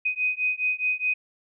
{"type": "beating tone pair", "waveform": "sine", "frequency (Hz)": [2500, 2504.8], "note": ["D#7", "D#7"], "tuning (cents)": [8, 11], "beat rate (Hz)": 4.8, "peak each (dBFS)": -26, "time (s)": [0.05, 1.14], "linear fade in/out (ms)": 10, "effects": []}